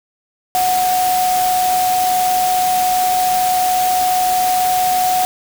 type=tone in noise; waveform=sine; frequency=735 Hz; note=F#5; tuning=12 cents flat; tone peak=-13 dBFS; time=0.55-5.25 s; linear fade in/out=0 ms; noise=white; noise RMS=-23 dBFS; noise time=0.55-5.25 s; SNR=+7 dB; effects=none